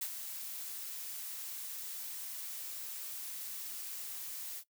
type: noise with ADSR envelope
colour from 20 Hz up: blue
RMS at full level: -36 dBFS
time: 0.01-4.64 s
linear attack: 7 ms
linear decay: 66 ms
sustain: -7 dB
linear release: 69 ms
effects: noise-tail reverb RT60 0.1 s tail -17 dB re dry